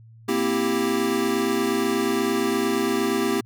square chord, C dominant seventh, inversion third, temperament equal, 233.1 / 261.6 / 329.6 / 392 Hz, Bb3 / C4 / E4 / G4, 0 / 0 / 0 / 0 cents, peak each -28 / -28 / -28 / -25 dBFS, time 0.28-3.41 s, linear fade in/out 10 ms, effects added 113 Hz sine -45 dBFS peak until 3.45 s

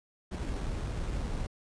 brown noise with sample-and-hold, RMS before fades -34 dBFS, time 0.31-1.47 s, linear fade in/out 10 ms, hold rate 4900 Hz, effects resampled to 22050 Hz

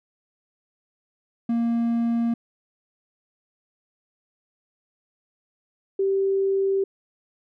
triangle / sine tone pair in turn, 233.1 / 389.5 Hz, A#3 / G4, 0 / -11 cents, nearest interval major sixth, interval 889 cents, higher second, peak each -18 / -19 dBFS, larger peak first, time 1.49-2.34 / 5.99-6.84 s, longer neither, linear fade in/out 5 ms, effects none

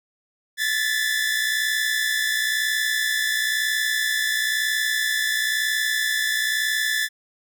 sawtooth tone cluster, 1727 / 1788 / 1989 Hz, A6 / A6 / B6, -33 / +27 / +12 cents, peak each -19 / -23 / -28 dBFS, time 0.57-7.09 s, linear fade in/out 50 ms, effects none

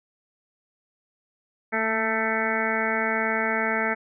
harmonic tone with a mistuned harmonic, 221.4 Hz, A3, 11 cents sharp, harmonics 1 / 2 / 3 / 4 / 6 / 7 / 8 / 9 / 10, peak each -31 / -31 / -31 / -31 / -31 / -31 / -31 / -31 / -31 dBFS, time 1.72-3.95 s, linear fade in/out 20 ms, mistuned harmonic 1, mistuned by +24 cents, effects none

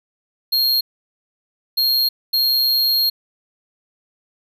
square tone bursts at uneven times, 4243 Hz, C8, 23 cents sharp, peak -15 dBFS, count 3, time 0.52-0.81 / 1.77-2.09 / 2.33-3.1 s, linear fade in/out 10 ms, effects none

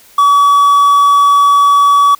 triangle tone with quantisation, 1139 Hz, C#6, 47 cents sharp, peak -3 dBFS, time 0.18-2.15 s, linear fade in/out 5 ms, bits 5, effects white hiss -43 dBFS RMS until 2.19 s

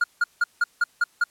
triangle tone bursts, 1419 Hz, F6, 27 cents sharp, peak -15 dBFS, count 7, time 0.01-1.24 s, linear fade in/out 5 ms, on 30 ms, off 170 ms, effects white hiss -60 dBFS RMS until 1.3 s + low-pass 12000 Hz 12 dB/octave

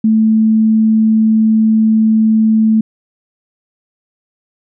sine tone, 219.7 Hz, A3, 2 cents flat, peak -7 dBFS, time 0.04-2.81 s, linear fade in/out 5 ms, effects none

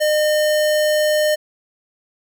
square tone, 608 Hz, D#5, 40 cents flat, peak -15 dBFS, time 0-1.36 s, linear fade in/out 20 ms, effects none

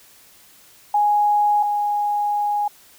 sine tone pair in turn, 830 / 826.9 Hz, G#5 / G#5, -1 / -8 cents, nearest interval unison, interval 7 cents, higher first, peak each -14 / -18 dBFS, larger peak first, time 0.94-1.63 / 1.63-2.68 s, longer second, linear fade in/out 5 ms, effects white hiss -50 dBFS RMS until 2.98 s

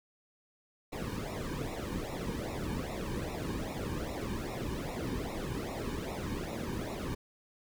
brown noise with flanger, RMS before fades -37 dBFS, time 0.92-7.15 s, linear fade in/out 10 ms, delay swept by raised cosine 0.63 to 1.52 ms, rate 2.5 Hz, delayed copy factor -0.85, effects none

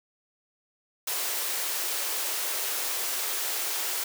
white high-pass noise, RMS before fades -30 dBFS, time 1.07-4.04 s, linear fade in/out 5 ms, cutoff 330 Hz, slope 48 dB/octave, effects none

